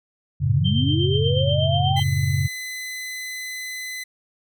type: chord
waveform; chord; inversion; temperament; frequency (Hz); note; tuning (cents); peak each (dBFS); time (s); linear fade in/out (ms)
sine; F# minor; none; just; 92.5 / 111 / 138.75; F#2 / A2 / C#3; 0 / +16 / +2; -23 / -25 / -21; 0.4-2.48; 20
type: linear sweep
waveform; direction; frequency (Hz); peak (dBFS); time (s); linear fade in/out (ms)
sine; up; 93 to 806; -22; 0.47-2; 5
type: tone with tremolo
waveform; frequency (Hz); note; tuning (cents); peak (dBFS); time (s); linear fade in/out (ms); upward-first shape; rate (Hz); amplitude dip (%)
sine; 3136; G7; 0; -23; 0.64-2.04; 20; sine; 8.3; 60
type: tone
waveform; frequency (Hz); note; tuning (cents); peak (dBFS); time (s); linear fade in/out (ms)
sawtooth; 2020; B6; +39; -26; 1.96-4.04; 10
effects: none